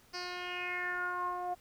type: tone with low-pass filter sweep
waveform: 10% pulse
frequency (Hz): 358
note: F4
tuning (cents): +43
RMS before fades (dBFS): -37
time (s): 0.13-1.55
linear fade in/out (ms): 20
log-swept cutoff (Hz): 5000 to 720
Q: 5.5
effects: pink hiss -63 dBFS RMS until 1.6 s